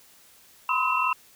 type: tone cluster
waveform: sine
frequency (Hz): 1001 / 1043 / 1277 / 2707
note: B5 / C6 / D#6 / E7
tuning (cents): +23 / -6 / +45 / +45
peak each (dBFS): -27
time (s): 0.69-1.13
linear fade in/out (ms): 2
effects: white hiss -55 dBFS RMS until 1.35 s